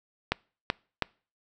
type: clicks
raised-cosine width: 0.3 ms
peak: -8 dBFS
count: 3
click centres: 0.32 / 0.701 / 1.023 s
effects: noise-tail reverb RT60 0.4 s tail -26 dB re dry